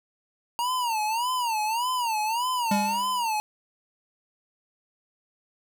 square tone with vibrato, 930 Hz, A#5, 4 cents flat, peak -25 dBFS, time 0.59-3.4 s, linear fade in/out 0 ms, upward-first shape sine, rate 1.7 Hz, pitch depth 160 cents each way
square tone with exponential decay, 201.6 Hz, G3, 49 cents sharp, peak -21 dBFS, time 2.71-3.27 s, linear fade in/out 5 ms, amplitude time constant 120 ms
effects none

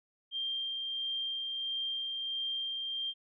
sine tone with tremolo, 3181 Hz, G7, 25 cents sharp, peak -32 dBFS, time 0.31-3.14 s, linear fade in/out 50 ms, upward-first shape sine, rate 1.5 Hz, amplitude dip 25%, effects none

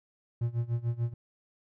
triangle tone with tremolo, 118.1 Hz, A#2, 23 cents sharp, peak -23 dBFS, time 0.41-1.14 s, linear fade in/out 5 ms, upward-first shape sine, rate 6.8 Hz, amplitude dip 90%, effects none

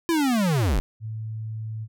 square linear sweep, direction down, 344 to 34.71 Hz, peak -20 dBFS, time 0.09-0.8 s, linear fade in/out 0 ms
sine tone, 110 Hz, A2, in tune, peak -29 dBFS, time 1-1.88 s, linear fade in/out 50 ms
effects none

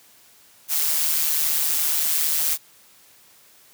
blue noise with amplitude modulation, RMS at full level -19 dBFS, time 0.68-2.58 s, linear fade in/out 50 ms, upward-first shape sine, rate 155 Hz, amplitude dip 60%, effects white hiss -53 dBFS RMS until 3.73 s + high-pass 80 Hz 12 dB/octave

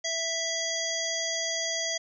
harmonic tone with a mistuned harmonic, 659.3 Hz, E5, in tune, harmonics 1 / 3 / 5 / 7 / 9 / 10, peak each -35 / -35 / -35 / -35 / -35 / -35 dBFS, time 0.04-1.98 s, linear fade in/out 10 ms, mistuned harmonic 7, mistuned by +63 cents, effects none

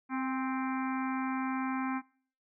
harmonic tone with a mistuned harmonic, 261.6 Hz, C4, in tune, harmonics 1 / 3 / 4 / 5 / 6 / 7 / 8 / 9, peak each -32 / -40 / -39 / -43 / -44 / -50 / -47 / -47 dBFS, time 0.09-2.02 s, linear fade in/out 50 ms, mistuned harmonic 3, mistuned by +29 cents, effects noise-tail reverb RT60 0.5 s tail -23 dB re dry

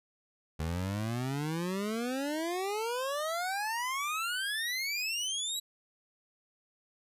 25% pulse exponential sweep, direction up, 77.2 to 3951 Hz, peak -28 dBFS, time 0.59-5.6 s, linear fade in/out 10 ms, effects resampled to 32000 Hz

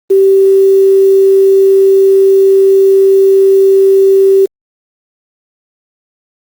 sine tone with quantisation, 388.2 Hz, G4, 17 cents flat, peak -3 dBFS, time 0.1-4.46 s, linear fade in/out 10 ms, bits 5, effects Opus 24 kbps

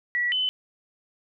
sine tone pair in turn, 1941 / 3026 Hz, B6 / F#7, -31 / +38 cents, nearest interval minor sixth, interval 769 cents, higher second, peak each -22 dBFS, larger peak neither, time 0.15-0.32 / 0.32-0.49 s, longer neither, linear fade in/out 0 ms, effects none

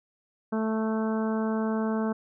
harmonic tone, 220 Hz, A3, in tune, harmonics 1 / 2 / 3 / 4 / 5 / 6 / 7, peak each -26 / -32 / -36 / -38 / -40 / -42 / -43 dBFS, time 0.52-2.13 s, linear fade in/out 10 ms, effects none

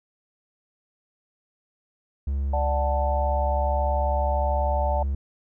triangle tone, 69.3 Hz, C#2, in tune, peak -21 dBFS, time 2.27-5.15 s, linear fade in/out 5 ms
sine chord, D major, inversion none, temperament equal, 587.3 / 740 / 880 Hz, D5 / F#5 / A5, 0 / 0 / 0 cents, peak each -27 / -29 / -28 dBFS, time 2.53-5.03 s, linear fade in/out 5 ms
effects none

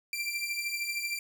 sawtooth beating tone pair, 2349 / 2362 Hz, D7 / D7, 0 / +9 cents, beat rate 13 Hz, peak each -33 / -30 dBFS, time 0.13-1.19 s, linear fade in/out 2 ms, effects none

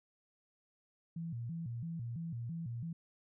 sine tone with vibrato, 140 Hz, C#3, 18 cents sharp, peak -38 dBFS, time 1.16-2.93 s, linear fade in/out 5 ms, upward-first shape square, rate 3 Hz, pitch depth 300 cents each way, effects none

